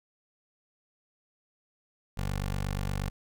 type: tone with notch filter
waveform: 15% pulse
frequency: 48.42 Hz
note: G1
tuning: 21 cents flat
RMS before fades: -32 dBFS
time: 2.17-3.1 s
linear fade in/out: 10 ms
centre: 350 Hz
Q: 1.4
effects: none